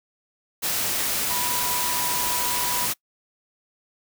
sine tone in noise, 980 Hz, B5, 14 cents flat, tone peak -30 dBFS, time 1.29-2.87 s, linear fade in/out 20 ms, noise white, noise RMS -25 dBFS, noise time 0.62-2.94 s, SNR -8 dB, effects noise-tail reverb RT60 0.1 s tail -23 dB re dry

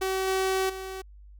sawtooth tone with level steps, 380.3 Hz, F#4, 48 cents sharp, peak -22 / -20 / -31 dBFS, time 0.01-1.02 s, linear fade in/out 10 ms, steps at 0.27 / 0.69 s, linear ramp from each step 10 ms, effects added 50 Hz sine -46 dBFS peak until 1.39 s

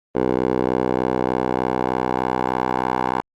10% pulse tone with band-pass filter sweep, 63.3 Hz, B1, 43 cents sharp, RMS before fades -21 dBFS, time 0.15-3.21 s, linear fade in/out 5 ms, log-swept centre 500 to 860 Hz, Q 2, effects Opus 24 kbps

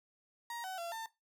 35% pulse tone with pitch steps, 942 / 753 / 682 / 897 Hz, A#5 / F#5 / F5 / A5, +18 / +30 / -41 / +33 cents, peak -38 dBFS, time 0.5-1.06 s, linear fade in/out 2 ms, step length 140 ms, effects noise-tail reverb RT60 0.2 s tail -17 dB re dry

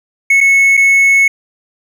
triangle tone with dropouts, 2199 Hz, C#7, 14 cents flat, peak -4 dBFS, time 0.3-1.28 s, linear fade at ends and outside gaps 5 ms, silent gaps 0.406-0.41 / 0.77-0.774 s, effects none

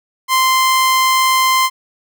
sawtooth tone, 1042 Hz, C6, 7 cents flat, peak -7 dBFS, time 0.28-1.7 s, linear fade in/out 50 ms, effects none

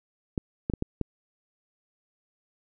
clicks, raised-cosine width 3 ms, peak -14 dBFS, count 5, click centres 0.378 / 0.699 / 0.737 / 0.824 / 1.013 s, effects none

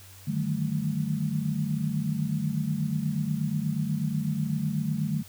sine tone cluster, 150.1 / 158.3 / 189.5 / 218.1 Hz, D3 / D#3 / F#3 / A3, +38 / +30 / +42 / -15 cents, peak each -29 / -33 / -32 / -31 dBFS, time 0.27-5.23 s, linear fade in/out 10 ms, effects added 95 Hz sine -49 dBFS peak until 5.28 s + white hiss -51 dBFS RMS until 5.28 s

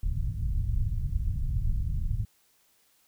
pink low-pass noise, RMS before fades -28 dBFS, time 0.03-2.25 s, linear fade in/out 5 ms, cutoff 120 Hz, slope 24 dB/octave, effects white hiss -66 dBFS RMS until 3.07 s

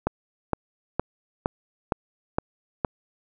click train, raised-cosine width 1 ms, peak -8 dBFS, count 7, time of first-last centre 0.07-2.848 s, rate 2.16 Hz, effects none

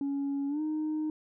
sine tone with pitch glide, 279.7 to 308.6 Hz, C#4 to D#4, +16 to -14 cents, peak -27 dBFS, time 0.01-1.1 s, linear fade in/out 2 ms, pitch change +170 cents, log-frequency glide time 0.48-0.61 s, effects tanh soft clip ceiling -27 dBFS

